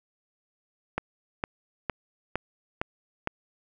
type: click train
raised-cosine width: 0.5 ms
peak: -12 dBFS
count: 6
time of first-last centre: 0.98-3.274 s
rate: 2.18 Hz
effects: none